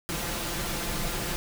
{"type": "noise with comb filter", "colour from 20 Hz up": "pink", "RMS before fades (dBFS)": -31, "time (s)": [0.09, 1.36], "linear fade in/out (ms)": 0, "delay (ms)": 5.8, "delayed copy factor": 0.55, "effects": []}